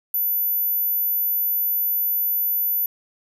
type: tone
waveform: sine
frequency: 14000 Hz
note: A9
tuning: 10 cents flat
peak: -19 dBFS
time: 0.14-2.86 s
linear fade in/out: 2 ms
effects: none